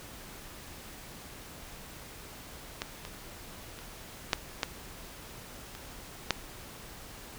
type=clicks; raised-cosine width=0.2 ms; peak=-15 / -23 / -28 / -7 / -10 / -26 / -7 dBFS; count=7; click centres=2.819 / 3.051 / 3.789 / 4.332 / 4.632 / 5.751 / 6.307 s; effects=pink hiss -47 dBFS RMS until 7.38 s